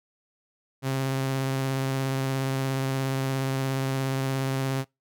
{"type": "tone with vibrato", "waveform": "sawtooth", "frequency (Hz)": 133.9, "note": "C3", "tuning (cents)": 40, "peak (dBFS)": -21, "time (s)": [0.82, 4.85], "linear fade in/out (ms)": 50, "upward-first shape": "sine", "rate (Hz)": 17, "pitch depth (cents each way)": 18, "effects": ["noise-tail reverb RT60 0.2 s tail -24 dB re dry"]}